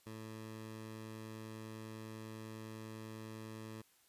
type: tone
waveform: 15% pulse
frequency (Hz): 110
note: A2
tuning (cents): 0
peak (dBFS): -40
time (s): 0.06-3.82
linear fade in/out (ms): 10
effects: white hiss -70 dBFS RMS until 4.08 s + resampled to 32000 Hz